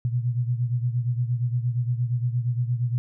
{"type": "beating tone pair", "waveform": "sine", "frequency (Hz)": [119.7, 128.3], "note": ["A#2", "C3"], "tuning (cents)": [46, -34], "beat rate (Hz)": 8.6, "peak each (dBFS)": [-23, -28], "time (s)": [0.05, 2.98], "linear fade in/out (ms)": 0, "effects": []}